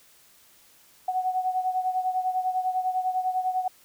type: beating tone pair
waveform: sine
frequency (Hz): 740 / 750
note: F#5 / F#5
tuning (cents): 0 / +23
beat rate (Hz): 10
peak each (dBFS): -25 / -30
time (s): 1.08-3.68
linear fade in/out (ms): 5
effects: white hiss -57 dBFS RMS until 3.84 s